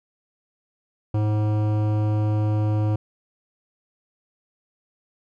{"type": "tone with hard clipping", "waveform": "sine", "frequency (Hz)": 106.3, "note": "G#2", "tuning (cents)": 41, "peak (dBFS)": -21, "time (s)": [1.14, 2.96], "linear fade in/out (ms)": 5, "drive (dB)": 15, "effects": []}